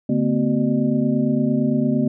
sine tone cluster, 145.5 / 225.6 / 254.4 / 377.9 / 602 Hz, D3 / A3 / C4 / F#4 / D5, -16 / +44 / -48 / +37 / +43 cents, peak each -24 / -20 / -20 / -29 / -29 dBFS, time 0.09-2.08 s, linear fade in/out 5 ms, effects none

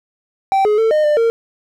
triangle tone with pitch steps, 777 / 421.5 / 447 / 611 / 597 / 459.3 Hz, G5 / G#4 / A4 / D#5 / D5 / A#4, -16 / +26 / +27 / -32 / +28 / -26 cents, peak -9 dBFS, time 0.52-1.3 s, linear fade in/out 0 ms, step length 130 ms, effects none

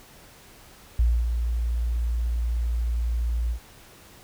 sine tone with ADSR envelope, 58.4 Hz, A#1, 4 cents sharp, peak -15 dBFS, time 0.99-3.6 s, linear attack 5 ms, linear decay 260 ms, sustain -7 dB, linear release 96 ms, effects tanh soft clip ceiling -11 dBFS + pink hiss -50 dBFS RMS until 4.23 s

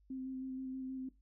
sine tone with vibrato, 261.6 Hz, C4, in tune, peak -39 dBFS, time 0.1-1.09 s, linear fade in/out 5 ms, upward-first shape square, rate 6.3 Hz, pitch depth 12 cents each way, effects noise-tail reverb RT60 0.2 s tail -17 dB re dry + added 50 Hz sine -65 dBFS peak until 1.21 s

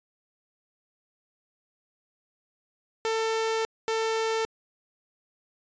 sawtooth tone bursts at uneven times, 446.5 Hz, A4, 25 cents sharp, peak -21 dBFS, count 2, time 3.05-3.65 / 3.88-4.45 s, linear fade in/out 0 ms, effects resampled to 16000 Hz

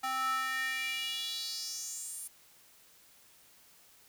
square tone with high-pass filter sweep, 261.6 Hz, C4, in tune, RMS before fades -36 dBFS, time 0.03-2.28 s, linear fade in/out 10 ms, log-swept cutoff 980 to 10000 Hz, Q 4.5, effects white hiss -61 dBFS RMS until 4.08 s

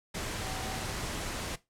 sine tone in noise, 759 Hz, F#5, 44 cents sharp, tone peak -43 dBFS, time 0.41-0.84 s, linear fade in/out 10 ms, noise pink, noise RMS -36 dBFS, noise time 0.14-1.56 s, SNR -10 dB, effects noise-tail reverb RT60 0.2 s tail -17 dB re dry + low-pass 10000 Hz 12 dB/octave

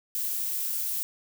violet noise, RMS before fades -30 dBFS, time 0.15-1.03 s, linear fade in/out 0 ms, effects none

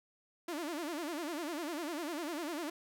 sawtooth tone with vibrato, 317.7 Hz, D#4, 36 cents sharp, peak -33 dBFS, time 0.48-2.7 s, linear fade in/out 5 ms, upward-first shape sine, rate 10 Hz, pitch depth 190 cents each way, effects none

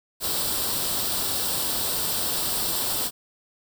white noise with comb filter, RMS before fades -26 dBFS, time 0.2-3.11 s, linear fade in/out 50 ms, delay 0.23 ms, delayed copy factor +0.6, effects none

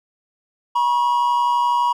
triangle tone pair together, 963.2 / 1095 Hz, B5 / C#6, -44 / -22 cents, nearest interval major second, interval 222 cents, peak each -14 / -22 dBFS, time 0.75-1.93 s, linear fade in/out 10 ms, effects none

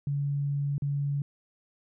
sine tone with dropouts, 142.1 Hz, C#3, 43 cents sharp, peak -26 dBFS, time 0.07-1.22 s, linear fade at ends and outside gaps 2 ms, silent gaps 0.781-0.821 s, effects none

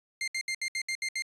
sawtooth tone bursts, 2104 Hz, C7, 9 cents sharp, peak -26 dBFS, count 8, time 0.21-1.222 s, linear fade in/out 2 ms, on 67 ms, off 68 ms, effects resampled to 22050 Hz

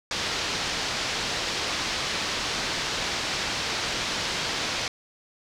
white low-pass noise, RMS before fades -29 dBFS, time 0.11-4.88 s, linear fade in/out 2 ms, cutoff 5400 Hz, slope 24 dB/octave, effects none

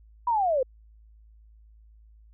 sine linear sweep, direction down, 987.8 to 493.2 Hz, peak -21 dBFS, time 0.27-0.63 s, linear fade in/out 5 ms, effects added 54 Hz sine -51 dBFS peak until 2.33 s

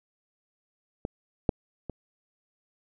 clicks, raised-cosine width 2 ms, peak -17 / -8 / -21 dBFS, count 3, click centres 1.051 / 1.492 / 1.897 s, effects none

